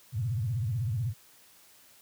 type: tone with vibrato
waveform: sine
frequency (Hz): 113.2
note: A2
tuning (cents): +50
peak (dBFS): -27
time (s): 0.12-1.14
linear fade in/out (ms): 50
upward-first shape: sine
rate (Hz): 16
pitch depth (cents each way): 280
effects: white hiss -58 dBFS RMS until 2.01 s + high-pass 60 Hz 12 dB/octave